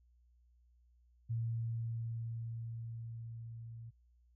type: tone with level ramp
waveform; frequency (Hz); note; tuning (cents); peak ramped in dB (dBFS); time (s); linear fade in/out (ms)
sine; 114.9; A#2; -25; -33 to -46; 1.29-3.91; 20
effects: added 60 Hz sine -65 dBFS peak until 4.35 s